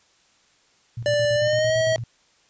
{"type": "tone with tremolo", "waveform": "sine", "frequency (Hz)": 117, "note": "A#2", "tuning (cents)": 7, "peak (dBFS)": -27, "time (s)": [0.97, 2.04], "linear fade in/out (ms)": 5, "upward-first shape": "square", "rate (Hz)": 8.9, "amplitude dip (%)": 65}
{"type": "tone with pitch glide", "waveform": "square", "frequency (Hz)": [587.3, 640.5], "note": ["D5", "E5"], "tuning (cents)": [0, -50], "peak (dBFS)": -19, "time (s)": [1.06, 1.96], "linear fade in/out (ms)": 0, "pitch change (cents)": 150, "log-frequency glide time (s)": [1.34, 1.77]}
{"effects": ["white hiss -60 dBFS RMS until 2.49 s", "resampled to 16000 Hz"]}